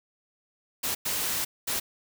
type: noise bursts at uneven times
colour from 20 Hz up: white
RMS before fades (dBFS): -29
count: 3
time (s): 0.83-0.95 / 1.05-1.45 / 1.67-1.8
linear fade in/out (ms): 10
effects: none